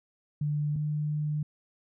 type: tone pair in turn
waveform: sine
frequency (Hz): 148.3 / 150.28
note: D3 / D3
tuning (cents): +17 / +40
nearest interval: unison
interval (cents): 23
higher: second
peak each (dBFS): -26 / -27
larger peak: first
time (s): 0.41-0.76 / 0.76-1.43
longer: second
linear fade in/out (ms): 5
effects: none